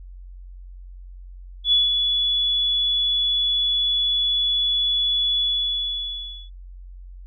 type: tone with ADSR envelope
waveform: sine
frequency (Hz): 3416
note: G#7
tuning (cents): +48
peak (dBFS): -13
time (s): 1.64-6.5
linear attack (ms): 82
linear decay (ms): 170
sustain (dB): -5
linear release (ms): 1100
effects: added 45 Hz sine -37 dBFS peak until 7.26 s